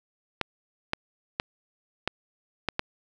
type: clicks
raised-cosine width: 0.3 ms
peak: -9 dBFS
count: 6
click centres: 0.413 / 0.934 / 1.399 / 2.076 / 2.687 / 2.794 s
effects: none